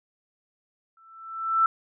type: tone with exponential growth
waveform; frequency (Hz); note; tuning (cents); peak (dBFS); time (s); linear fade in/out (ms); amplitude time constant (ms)
sine; 1330; E6; +15; -15; 0.97-1.66; 2; 150
effects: none